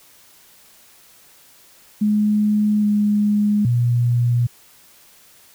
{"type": "tone with pitch steps", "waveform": "sine", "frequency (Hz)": [210.2, 207.8, 120.4], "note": ["G#3", "G#3", "B2"], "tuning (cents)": [21, 1, -44], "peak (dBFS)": -14, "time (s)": [2.01, 4.47], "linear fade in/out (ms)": 10, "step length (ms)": 820, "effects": ["white hiss -50 dBFS RMS until 5.54 s"]}